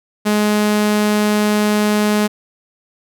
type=tone; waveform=sawtooth; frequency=210 Hz; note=G#3; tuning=19 cents sharp; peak=-9 dBFS; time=0.25-2.28 s; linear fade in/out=20 ms; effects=none